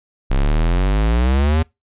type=exponential sweep; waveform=square; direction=up; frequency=32.21 to 81.8 Hz; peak=-14 dBFS; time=0.3-1.63 s; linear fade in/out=10 ms; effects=noise-tail reverb RT60 0.2 s tail -24 dB re dry + resampled to 8000 Hz